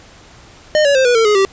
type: tone with pitch steps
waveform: square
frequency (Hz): 610 / 565.9 / 524.9 / 487 / 451.7 / 419.1 / 388.7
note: D#5 / C#5 / C5 / B4 / A4 / G#4 / G4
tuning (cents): -34 / +36 / +5 / -24 / +45 / +16 / -15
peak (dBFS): -10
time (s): 0.75-1.45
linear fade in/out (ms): 0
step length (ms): 100
effects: pink hiss -42 dBFS RMS until 1.52 s + resampled to 16000 Hz